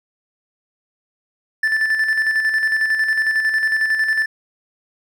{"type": "tone with tremolo", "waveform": "triangle", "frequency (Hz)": 1760, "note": "A6", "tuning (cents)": 0, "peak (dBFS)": -12, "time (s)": [1.63, 4.26], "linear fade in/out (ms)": 5, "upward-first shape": "square", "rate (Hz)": 11, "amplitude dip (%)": 45, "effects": []}